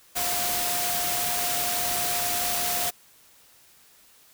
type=tone in noise; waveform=sine; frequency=709 Hz; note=F5; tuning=26 cents sharp; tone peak=-32 dBFS; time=0.15-2.91 s; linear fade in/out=20 ms; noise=white; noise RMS=-27 dBFS; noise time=0.15-2.91 s; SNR=-8 dB; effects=white hiss -56 dBFS RMS until 4.33 s